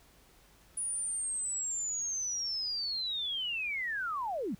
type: linear sweep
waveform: sine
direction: down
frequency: 9800 to 160.8 Hz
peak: -32 dBFS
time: 0.77-4.55 s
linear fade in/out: 5 ms
effects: added 50 Hz sine -66 dBFS peak until 4.59 s + pink hiss -62 dBFS RMS until 4.59 s